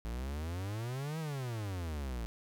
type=exponential two-way sweep; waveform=45% pulse; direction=up then down; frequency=54.9 to 163.6 to 54.9 Hz; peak=-36 dBFS; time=0.05-2.26 s; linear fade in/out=0 ms; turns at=1.19 s; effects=none